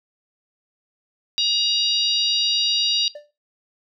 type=harmonic tone; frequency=948 Hz; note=A#5; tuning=29 cents sharp; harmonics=3 / 4 / 5 / 6; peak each=-25 / -21 / -24 / -33 dBFS; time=1.38-3.08 s; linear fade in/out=0 ms
type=tone with exponential decay; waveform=triangle; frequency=590 Hz; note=D5; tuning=8 cents sharp; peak=-28 dBFS; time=3.15-3.31 s; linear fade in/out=5 ms; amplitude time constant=34 ms
effects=noise-tail reverb RT60 0.3 s tail -18 dB re dry